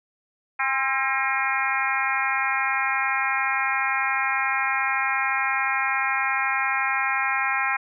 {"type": "harmonic tone with a mistuned harmonic", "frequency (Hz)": 268.6, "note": "C4", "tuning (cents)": 46, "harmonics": [3, 4, 5, 6, 7, 8, 9], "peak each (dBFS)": [-29, -29, -29, -29, -29, -29, -29], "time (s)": [0.59, 7.77], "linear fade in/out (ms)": 10, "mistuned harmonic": 4, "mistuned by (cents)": -38, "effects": []}